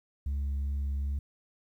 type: tone with vibrato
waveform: sine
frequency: 69.8 Hz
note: C#2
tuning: 13 cents sharp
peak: -26 dBFS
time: 0.26-1.19 s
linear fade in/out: 5 ms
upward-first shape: triangle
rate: 2.6 Hz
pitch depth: 11 cents each way
effects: tanh soft clip ceiling -28 dBFS + 11-bit